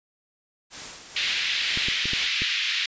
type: noise with tremolo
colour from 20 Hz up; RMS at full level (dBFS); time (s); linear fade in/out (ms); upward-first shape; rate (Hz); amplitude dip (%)
white; -36; 0.7-2.29; 50; sine; 2.1; 50
type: band-pass noise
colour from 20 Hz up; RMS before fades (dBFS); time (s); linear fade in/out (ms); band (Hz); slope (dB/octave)
white; -26; 1.16-2.86; 5; 2000 to 3800; 24
type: clicks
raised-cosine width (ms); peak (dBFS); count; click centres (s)
3; -20; 5; 1.774 / 1.885 / 2.056 / 2.134 / 2.42
effects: resampled to 16000 Hz